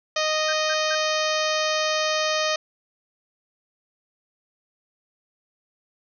harmonic tone, 620 Hz, D#5, 6 cents flat, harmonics 1 / 2 / 3 / 4 / 5 / 6 / 7 / 8 / 9 / 10, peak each -25 / -28 / -30 / -31 / -32 / -33 / -33 / -34 / -35 / -35 dBFS, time 0.16-2.56 s, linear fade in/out 5 ms
sine tone bursts, 1571 Hz, G6, 3 cents sharp, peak -27 dBFS, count 3, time 0.48-0.953 s, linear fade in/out 10 ms, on 51 ms, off 160 ms
effects none

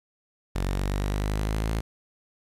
sawtooth exponential sweep, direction up, 46.25 to 55.3 Hz, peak -21 dBFS, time 0.55-1.81 s, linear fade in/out 10 ms, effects resampled to 32000 Hz + 9-bit

